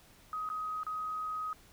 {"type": "tone with dropouts", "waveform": "sine", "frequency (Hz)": 1259, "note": "D#6", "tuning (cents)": 20, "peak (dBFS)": -34, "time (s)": [0.33, 1.53], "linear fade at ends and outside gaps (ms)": 1, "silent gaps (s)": [[0.49, 0.5], [0.833, 0.866]], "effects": ["pink hiss -60 dBFS RMS until 1.72 s"]}